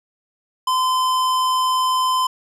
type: tone with hard clipping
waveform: sine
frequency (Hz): 1026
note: C6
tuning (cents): -34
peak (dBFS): -18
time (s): 0.67-2.27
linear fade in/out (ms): 5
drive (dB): 16
effects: none